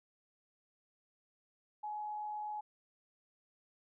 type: tone with amplitude modulation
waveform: sine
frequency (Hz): 844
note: G#5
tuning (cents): +28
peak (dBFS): -37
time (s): 1.83-2.61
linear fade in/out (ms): 10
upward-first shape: sine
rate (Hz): 88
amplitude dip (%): 25
effects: none